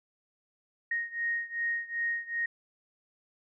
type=beating tone pair; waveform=sine; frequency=1864.7 / 1867.3 Hz; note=A#6 / A#6; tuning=0 / +2 cents; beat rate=2.6 Hz; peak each=-32 / -34 dBFS; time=0.91-2.46 s; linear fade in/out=5 ms; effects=none